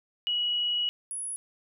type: tone pair in turn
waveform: sine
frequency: 2918 / 10291 Hz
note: F#7 / E9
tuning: -25 / -43 cents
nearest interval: octave + minor seventh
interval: 2182 cents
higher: second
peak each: -25 / -32 dBFS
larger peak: first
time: 0.27-0.89 / 1.11-1.36 s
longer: first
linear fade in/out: 0 ms
effects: none